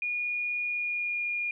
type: tone with pitch glide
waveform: sine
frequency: 2441 to 2424 Hz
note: D#7 to D#7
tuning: -34 to -46 cents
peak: -28 dBFS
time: 0.02-1.51 s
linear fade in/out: 2 ms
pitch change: -12 cents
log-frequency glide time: 0.65-1.23 s
effects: none